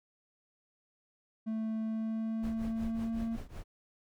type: tone with pitch glide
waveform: triangle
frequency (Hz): 220.8 to 227.5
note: A3 to A#3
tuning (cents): +6 to -42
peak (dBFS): -30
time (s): 1.46-3.37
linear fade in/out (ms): 20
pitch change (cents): +52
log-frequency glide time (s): 1.83-3.25
type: noise with tremolo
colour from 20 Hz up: brown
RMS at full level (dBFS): -39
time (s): 2.42-3.64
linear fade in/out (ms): 20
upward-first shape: triangle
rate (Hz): 5.4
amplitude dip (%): 95
effects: none